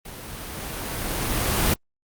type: noise with level ramp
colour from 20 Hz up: pink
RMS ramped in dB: -39 to -20 dBFS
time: 0.05-1.74 s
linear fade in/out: 5 ms
effects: Opus 32 kbps